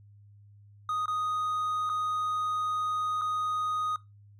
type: tone with dropouts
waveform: triangle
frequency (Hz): 1244.5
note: D#6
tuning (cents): 0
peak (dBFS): -26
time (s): 0.89-3.96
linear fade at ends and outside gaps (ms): 2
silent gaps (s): 1.058-1.08 / 1.893-1.897 / 3.213-3.217
effects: noise-tail reverb RT60 0.2 s tail -19 dB re dry + added 102 Hz sine -52 dBFS peak until 4.39 s